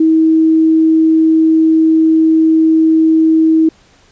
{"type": "tone", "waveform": "sine", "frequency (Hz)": 320, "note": "D#4", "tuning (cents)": 49, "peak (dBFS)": -6, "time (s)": [0, 3.69], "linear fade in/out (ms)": 5, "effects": ["pink hiss -48 dBFS RMS until 4.11 s", "resampled to 16000 Hz"]}